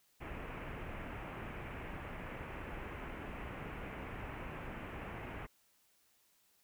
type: low-pass noise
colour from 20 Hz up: pink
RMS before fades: -45 dBFS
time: 0.2-5.47 s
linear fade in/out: 20 ms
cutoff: 2700 Hz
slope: 48 dB/octave
effects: white hiss -72 dBFS RMS until 6.63 s